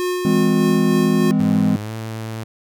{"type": "tone with tremolo", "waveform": "square", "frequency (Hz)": 360, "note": "F#4", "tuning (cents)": -47, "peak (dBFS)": -19, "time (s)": [0, 1.31], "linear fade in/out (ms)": 0, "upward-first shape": "sine", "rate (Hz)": 3.3, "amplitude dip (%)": 30}
{"type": "chord", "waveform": "triangle", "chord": "E augmented", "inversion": "none", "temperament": "just", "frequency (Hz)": [164.81, 206, 257.5], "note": ["E3", "G#3", "B#3"], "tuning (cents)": [0, -14, -28], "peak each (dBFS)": [-18, -15, -17], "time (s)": [0.25, 1.76], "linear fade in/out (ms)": 2}
{"type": "tone with pitch glide", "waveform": "sawtooth", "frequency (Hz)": [103.83, 111.28], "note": ["G#2", "A2"], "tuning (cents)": [0, 20], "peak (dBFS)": -22, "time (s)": [1.39, 2.44], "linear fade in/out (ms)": 10, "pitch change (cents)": 120, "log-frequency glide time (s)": [1.79, 1.92]}
{"effects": []}